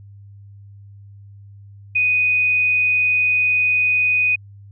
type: tone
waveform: sine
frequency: 2489 Hz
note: D#7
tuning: in tune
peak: -14 dBFS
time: 1.95-4.36 s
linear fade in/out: 10 ms
effects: added 100 Hz sine -39 dBFS peak until 4.71 s